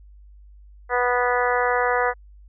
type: harmonic tone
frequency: 245.9 Hz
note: B3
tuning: 7 cents flat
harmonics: 2 / 3 / 4 / 5 / 6 / 7 / 8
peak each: -23 / -25 / -26 / -27 / -28 / -28 / -29 dBFS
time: 0.89-2.14 s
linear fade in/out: 50 ms
effects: added 50 Hz sine -44 dBFS peak until 2.48 s